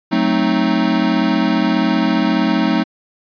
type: chord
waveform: square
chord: F# diminished seventh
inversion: none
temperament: equal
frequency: 185 / 220 / 261.6 / 311.1 Hz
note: F#3 / A3 / C4 / Eb4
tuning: 0 / 0 / 0 / 0 cents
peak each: -21 / -19 / -20 / -19 dBFS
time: 0.11-2.84 s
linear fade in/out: 20 ms
effects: resampled to 11025 Hz